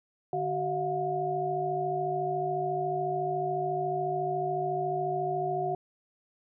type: tone cluster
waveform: sine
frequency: 149.6 / 376.9 / 662 / 716 Hz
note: D3 / F#4 / E5 / F5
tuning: +32 / +32 / +7 / +43 cents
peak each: -38 / -32 / -38 / -30 dBFS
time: 0.33-5.75 s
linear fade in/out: 2 ms
effects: none